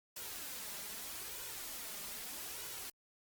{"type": "noise with flanger", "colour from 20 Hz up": "white", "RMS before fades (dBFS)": -45, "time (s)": [0.16, 2.9], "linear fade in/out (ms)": 5, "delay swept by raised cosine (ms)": [2, 5], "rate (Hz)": 0.8, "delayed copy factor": 0.5, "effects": ["Opus 48 kbps"]}